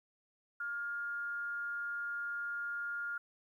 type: tone with frequency modulation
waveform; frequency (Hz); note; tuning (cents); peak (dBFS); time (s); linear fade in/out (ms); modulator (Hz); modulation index
sine; 1411; F6; +17; -36; 0.6-3.18; 5; 268; 0.21
effects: 12-bit